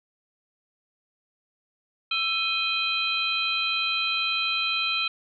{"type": "tone cluster", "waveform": "sine", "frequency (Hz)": [1332, 2500, 3171, 4000], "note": ["E6", "D#7", "G7", "B7"], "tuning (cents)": [18, 8, 19, 21], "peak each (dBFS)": [-32, -27, -29, -29], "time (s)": [2.11, 5.08], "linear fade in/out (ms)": 5, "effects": []}